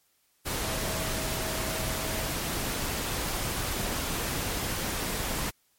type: tone in noise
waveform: sine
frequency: 641 Hz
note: E5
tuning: 49 cents flat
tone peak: -39 dBFS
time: 0.61-2.29 s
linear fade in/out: 20 ms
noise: pink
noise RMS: -31 dBFS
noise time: 0.45-5.51 s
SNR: -11 dB
effects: white hiss -69 dBFS RMS until 5.78 s + MP3 64 kbps